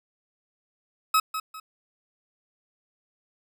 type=tone with echo; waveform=40% pulse; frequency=1281 Hz; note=E6; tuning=50 cents flat; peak=-17 dBFS; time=1.14-1.2 s; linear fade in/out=5 ms; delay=200 ms; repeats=2; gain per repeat=-10 dB; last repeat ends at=1.6 s; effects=none